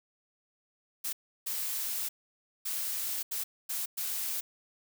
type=noise bursts at uneven times; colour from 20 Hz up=blue; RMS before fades=-34 dBFS; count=6; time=1.04-1.13 / 1.46-2.09 / 2.65-3.23 / 3.31-3.44 / 3.69-3.86 / 3.97-4.41 s; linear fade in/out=10 ms; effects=none